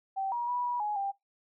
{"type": "tone with pitch steps", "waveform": "sine", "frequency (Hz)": [775, 955, 978, 971, 837, 792], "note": ["G5", "A#5", "B5", "B5", "G#5", "G5"], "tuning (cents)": [-20, 42, -17, -30, 13, 18], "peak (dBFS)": -29, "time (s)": [0.16, 1.12], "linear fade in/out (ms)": 20, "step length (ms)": 160, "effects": ["noise-tail reverb RT60 0.2 s tail -23 dB re dry"]}